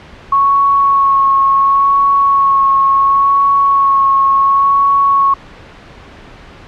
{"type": "tone with vibrato", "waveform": "sine", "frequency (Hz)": 1103, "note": "C#6", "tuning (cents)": -9, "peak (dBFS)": -7, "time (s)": [0.32, 5.34], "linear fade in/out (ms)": 5, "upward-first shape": "sine", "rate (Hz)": 0.71, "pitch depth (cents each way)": 16, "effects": ["pink hiss -36 dBFS RMS until 6.67 s", "low-pass 3000 Hz 12 dB/octave"]}